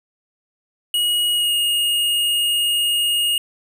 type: tone with pitch glide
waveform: square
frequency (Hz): 2898 to 2858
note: F#7 to F7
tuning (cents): -37 to +39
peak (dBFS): -17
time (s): 0.94-3.38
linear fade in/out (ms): 2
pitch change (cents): -24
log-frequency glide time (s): 1.34-1.53
effects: none